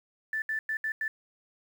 sine tone bursts at uneven times, 1760 Hz, A6, in tune, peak -28 dBFS, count 5, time 0.33-0.42 / 0.49-0.59 / 0.69-0.77 / 0.84-0.92 / 1.01-1.08 s, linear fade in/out 2 ms, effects 9-bit

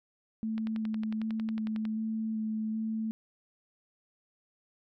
sine tone with vibrato, 219.3 Hz, A3, 6 cents flat, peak -30 dBFS, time 0.43-3.11 s, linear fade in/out 0 ms, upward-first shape square, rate 1.3 Hz, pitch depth 11 cents each way
click train, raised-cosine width 0.3 ms, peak -28 dBFS, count 15, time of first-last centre 0.58-1.853 s, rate 11 Hz
effects none

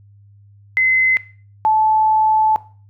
sine tone pair in turn, 2050 / 869.2 Hz, C7 / A5, -36 / -21 cents, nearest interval octave + minor third, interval 1485 cents, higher first, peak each -11 dBFS, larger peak neither, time 0.77-1.17 / 1.65-2.56 s, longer second, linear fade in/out 0 ms, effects noise-tail reverb RT60 0.4 s tail -17 dB re dry + added 101 Hz sine -44 dBFS peak until 2.89 s

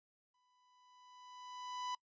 45% pulse tone with exponential growth, 995 Hz, B5, 13 cents sharp, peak -38 dBFS, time 0.34-1.95 s, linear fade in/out 5 ms, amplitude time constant 350 ms, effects noise-tail reverb RT60 0.1 s tail -23 dB re dry + resampled to 16000 Hz

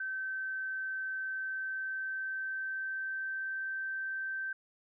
sine tone with pitch glide, 1543 to 1555.5 Hz, G6 to G6, -28 to -14 cents, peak -34 dBFS, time 0-4.53 s, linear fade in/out 5 ms, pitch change +14 cents, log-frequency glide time 1.16-3.64 s, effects none

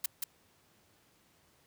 blue noise with echo, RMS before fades -31 dBFS, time 0.04-0.06 s, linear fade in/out 5 ms, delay 180 ms, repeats 1, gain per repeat -3 dB, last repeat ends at 0.24 s, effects pink hiss -67 dBFS RMS until 1.66 s + high-pass 80 Hz 12 dB/octave

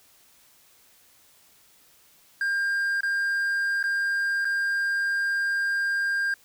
triangle tone with dropouts, 1601 Hz, G6, 36 cents sharp, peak -21 dBFS, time 2.41-6.34 s, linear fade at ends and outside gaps 2 ms, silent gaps 3.007-3.032 / 3.829-3.839 / 4.447-4.452 s, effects white hiss -58 dBFS RMS until 6.44 s

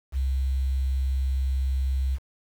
sine tone with quantisation, 66.1 Hz, C2, 18 cents sharp, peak -22 dBFS, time 0.12-2.19 s, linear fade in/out 50 ms, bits 8, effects none

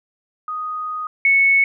sine tone pair in turn, 1244.5 / 2208 Hz, D#6 / C#7, 0 / -7 cents, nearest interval minor seventh, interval 993 cents, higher second, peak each -23 / -11 dBFS, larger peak second, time 0.48-1.07 / 1.25-1.64 s, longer first, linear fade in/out 2 ms, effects none

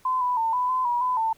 sine tone with pitch steps, 1023 / 991 / 901 / 996 / 1021 / 963 / 1005 / 894 Hz, C6 / B5 / A5 / B5 / C6 / B5 / B5 / A5, -39 / +6 / +41 / +14 / -43 / -44 / +30 / +27 cents, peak -21 dBFS, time 0.05-1.33 s, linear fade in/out 5 ms, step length 160 ms, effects pink hiss -58 dBFS RMS until 1.37 s

